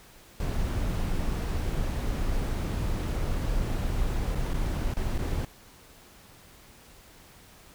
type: noise with dropouts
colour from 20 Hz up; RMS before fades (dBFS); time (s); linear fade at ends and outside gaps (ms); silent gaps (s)
brown; -28; 0.4-5.45; 2; 4.35-4.354 / 4.534-4.541 / 4.939-4.968 / 5.18-5.189
effects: pink hiss -53 dBFS RMS until 7.74 s